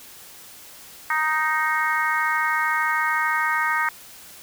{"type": "harmonic tone", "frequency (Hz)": 311.1, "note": "D#4", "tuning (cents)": 0, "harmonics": [3, 4, 5, 6, 7], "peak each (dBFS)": [-26, -25, -26, -25, -29], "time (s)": [1.1, 3.89], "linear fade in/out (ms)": 2, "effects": ["white hiss -44 dBFS RMS until 4.42 s"]}